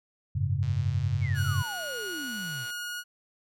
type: chord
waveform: sine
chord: F# suspended second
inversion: none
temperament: equal with one note detuned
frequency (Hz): 92.5 / 103.83 / 137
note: F#2 / G#2 / C#3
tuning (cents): 0 / 0 / -20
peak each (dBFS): -29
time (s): 0.35-1.63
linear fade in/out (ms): 10
type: click train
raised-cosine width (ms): 0.2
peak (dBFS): -31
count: 252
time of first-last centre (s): 0.63-2.704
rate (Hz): 121
type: exponential sweep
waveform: sine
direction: down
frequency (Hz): 2349 to 112.4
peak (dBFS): -37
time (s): 1.2-2.67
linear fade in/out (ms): 50
type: tone with vibrato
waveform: sawtooth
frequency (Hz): 1448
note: F#6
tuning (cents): -38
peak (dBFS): -30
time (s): 1.34-3.04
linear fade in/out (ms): 50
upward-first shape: sine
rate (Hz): 1.2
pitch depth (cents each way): 8
effects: none